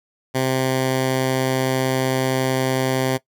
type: tone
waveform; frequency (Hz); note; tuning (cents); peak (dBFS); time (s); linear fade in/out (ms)
10% pulse; 130.81; C3; 0; -10; 0.34-3.18; 20
effects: noise-tail reverb RT60 0.1 s tail -19 dB re dry